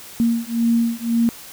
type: beating tone pair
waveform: sine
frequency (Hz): 231.3 / 233.2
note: A#3 / A#3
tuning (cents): -13 / +1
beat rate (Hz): 1.9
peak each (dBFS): -19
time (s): 0.2-1.29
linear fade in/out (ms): 0
effects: white hiss -39 dBFS RMS until 1.52 s